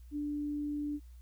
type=tone; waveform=sine; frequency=293.4 Hz; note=D4; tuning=2 cents flat; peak=-33 dBFS; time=0.11-1 s; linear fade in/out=50 ms; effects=added 60 Hz sine -49 dBFS peak until 1.21 s + white hiss -71 dBFS RMS until 1.21 s